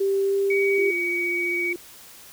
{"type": "tone with pitch glide", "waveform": "sine", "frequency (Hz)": [392, 395], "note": ["G4", "G4"], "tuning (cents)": [0, 13], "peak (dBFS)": -19, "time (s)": [0, 0.91], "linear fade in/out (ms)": 10, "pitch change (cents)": 13, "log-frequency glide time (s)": [0.24, 0.34]}
{"type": "tone", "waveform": "sine", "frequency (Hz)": 2259, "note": "C#7", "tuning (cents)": 32, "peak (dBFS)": -23, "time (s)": [0.5, 1.73], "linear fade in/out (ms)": 5}
{"type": "tone with vibrato", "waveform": "sine", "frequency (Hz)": 349.2, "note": "F4", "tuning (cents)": 0, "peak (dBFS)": -28, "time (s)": [0.78, 1.76], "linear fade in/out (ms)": 2, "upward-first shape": "sine", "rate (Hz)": 15, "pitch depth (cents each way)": 12}
{"effects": ["white hiss -46 dBFS RMS until 2.32 s"]}